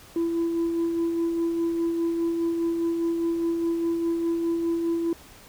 sine tone with tremolo, 334.9 Hz, E4, 27 cents sharp, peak -19 dBFS, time 0.16-5.13 s, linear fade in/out 2 ms, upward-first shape sine, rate 4.9 Hz, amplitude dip 40%, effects tanh soft clip ceiling -20 dBFS + pink hiss -49 dBFS RMS until 5.48 s

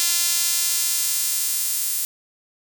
sawtooth tone with high-pass filter sweep, 344.3 Hz, F4, 25 cents flat, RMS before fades -22 dBFS, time 0-2.05 s, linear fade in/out 0 ms, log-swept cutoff 5400 to 10000 Hz, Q 0.73, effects none

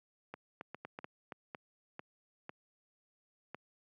clicks, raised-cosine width 0.5 ms, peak -28 dBFS, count 11, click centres 0.34 / 0.611 / 0.746 / 0.85 / 0.989 / 1.044 / 1.322 / 1.548 / 1.994 / 2.494 / 3.546 s, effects high-pass 150 Hz 12 dB/octave

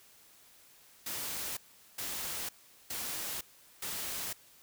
white noise bursts, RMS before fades -38 dBFS, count 4, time 1.06-4.33 s, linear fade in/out 5 ms, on 510 ms, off 410 ms, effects white hiss -60 dBFS RMS until 4.62 s

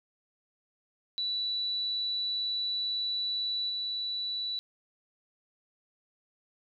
sine tone with level steps, 3951 Hz, B7, in tune, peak -29 / -31 dBFS, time 1.18-4.59 s, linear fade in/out 0 ms, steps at 3.69 s, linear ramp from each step 10 ms, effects none

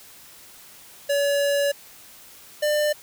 square tone pair in turn, 568 / 597.2 Hz, C#5 / D5, +42 / +29 cents, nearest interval minor second, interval 87 cents, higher second, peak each -20 / -20 dBFS, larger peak neither, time 1.09-1.72 / 2.62-2.93 s, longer first, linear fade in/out 10 ms, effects white hiss -47 dBFS RMS until 3.02 s

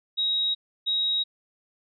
sine tone pair in turn, 3803 / 3803 Hz, A#7 / A#7, +34 / +34 cents, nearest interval unison, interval 0 cents, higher neither, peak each -22 dBFS, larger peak neither, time 0.17-0.55 / 0.86-1.24 s, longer neither, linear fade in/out 20 ms, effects none

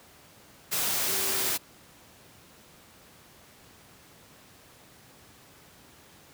sine tone in noise, 388.8 Hz, G4, 14 cents flat, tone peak -39 dBFS, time 1.07-1.49 s, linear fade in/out 20 ms, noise white, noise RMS -28 dBFS, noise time 0.71-1.58 s, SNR -14 dB, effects pink hiss -54 dBFS RMS until 6.33 s + high-pass 80 Hz 12 dB/octave

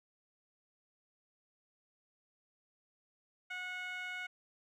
15% pulse tone with band-pass filter, 731 Hz, F#5, 21 cents flat, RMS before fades -42 dBFS, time 3.5-4.27 s, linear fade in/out 10 ms, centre 1900 Hz, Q 2, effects none

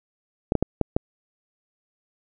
clicks, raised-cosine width 2 ms, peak -6 dBFS, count 5, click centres 0.521 / 0.553 / 0.626 / 0.813 / 0.965 s, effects none

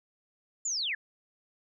sine linear sweep, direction down, 7310 to 1619 Hz, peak -29 dBFS, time 0.65-0.95 s, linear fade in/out 5 ms, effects none

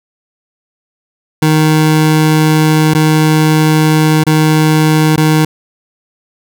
25% pulse tone with dropouts, 155.56 Hz, D#3, in tune, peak -3 dBFS, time 1.42-5.45 s, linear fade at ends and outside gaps 5 ms, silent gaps 2.938-2.948 / 4.238-4.266 / 5.162-5.176 s, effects none

